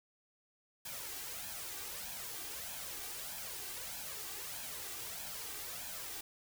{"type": "noise with flanger", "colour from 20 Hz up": "white", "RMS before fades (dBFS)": -44, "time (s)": [0.85, 6.21], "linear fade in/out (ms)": 5, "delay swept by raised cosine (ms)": [1.2, 2.6], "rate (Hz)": 1.6, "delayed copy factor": 0.6, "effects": []}